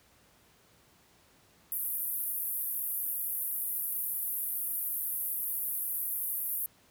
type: band-pass noise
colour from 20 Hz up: white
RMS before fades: -34 dBFS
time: 1.72-6.66 s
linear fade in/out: 0 ms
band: 11000 to 15000 Hz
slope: 48 dB/octave
effects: pink hiss -63 dBFS RMS until 6.9 s + high-pass 60 Hz 12 dB/octave